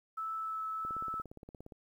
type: tone with vibrato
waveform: sine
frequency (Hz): 1309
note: E6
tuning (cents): -13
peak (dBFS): -35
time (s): 0.17-1.22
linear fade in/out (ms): 10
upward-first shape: triangle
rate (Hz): 1.5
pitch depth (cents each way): 8
type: click train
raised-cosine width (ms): 2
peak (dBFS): -35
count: 16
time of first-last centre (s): 0.85-1.722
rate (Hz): 17.2
effects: 11-bit